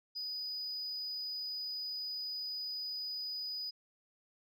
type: tone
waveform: sine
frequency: 4966 Hz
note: D#8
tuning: 4 cents flat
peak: -35 dBFS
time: 0.15-3.71 s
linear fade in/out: 20 ms
effects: tanh soft clip ceiling -36 dBFS